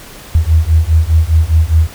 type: beating tone pair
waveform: sine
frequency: 77.78 / 82.68 Hz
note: D#2 / E2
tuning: 0 / +6 cents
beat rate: 4.9 Hz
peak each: -10 dBFS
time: 0.35-1.87 s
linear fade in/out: 0 ms
effects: pink hiss -34 dBFS RMS until 1.94 s